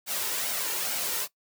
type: noise with flanger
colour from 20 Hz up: white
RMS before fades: -30 dBFS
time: 0.06-1.28 s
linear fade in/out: 50 ms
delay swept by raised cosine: 1.3 to 2.2 ms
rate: 2.3 Hz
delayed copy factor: +0.5
effects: noise-tail reverb RT60 0.1 s tail -19 dB re dry + high-pass 200 Hz 12 dB/octave